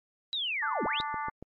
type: linear two-way sweep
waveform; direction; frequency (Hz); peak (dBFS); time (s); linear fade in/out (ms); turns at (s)
sine; down then up; 3951 to 178.3 to 3951; -29; 0.33-1.01; 0; 0.84
type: harmonic tone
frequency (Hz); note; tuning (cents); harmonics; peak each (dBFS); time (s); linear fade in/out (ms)
293.7; D4; 0; 3 / 4 / 5 / 6 / 7; -34 / -36 / -42 / -44 / -44; 0.62-1.3; 10
type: click train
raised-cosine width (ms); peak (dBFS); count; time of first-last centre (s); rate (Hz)
2; -28; 5; 0.86-1.426; 7.07
effects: MP3 32 kbps